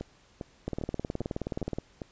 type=two click trains; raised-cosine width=2 ms; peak=-18 / -22 dBFS; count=22 / 6; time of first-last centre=0.68-1.785 / 0.01-2.018 s; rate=19 / 2.49 Hz; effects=pink hiss -61 dBFS RMS until 2.11 s + resampled to 16000 Hz